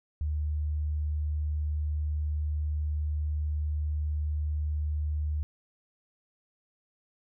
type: tone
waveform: sine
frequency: 75.4 Hz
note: D2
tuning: 46 cents sharp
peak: -27 dBFS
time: 0.21-5.43 s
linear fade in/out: 0 ms
effects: none